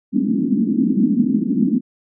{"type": "band-pass noise", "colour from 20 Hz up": "pink", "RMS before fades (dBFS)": -17, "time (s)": [0.12, 1.81], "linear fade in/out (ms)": 50, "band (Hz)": [200, 280], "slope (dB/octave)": 48, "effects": []}